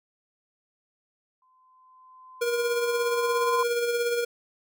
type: tone with exponential growth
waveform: sine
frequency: 1028 Hz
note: C6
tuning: 31 cents flat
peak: -22 dBFS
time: 1.42-3.63 s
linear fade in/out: 2 ms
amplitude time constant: 480 ms
type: tone with tremolo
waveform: square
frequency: 475.2 Hz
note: A#4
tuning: 33 cents sharp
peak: -23 dBFS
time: 2.41-4.25 s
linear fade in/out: 10 ms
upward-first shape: sine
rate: 17 Hz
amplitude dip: 40%
effects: none